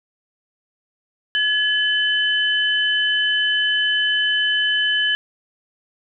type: tone pair together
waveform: sine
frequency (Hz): 1700 / 3029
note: G#6 / F#7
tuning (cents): +40 / +40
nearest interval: minor seventh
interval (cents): 1000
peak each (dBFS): -19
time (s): 1.35-5.15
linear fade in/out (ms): 0
effects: none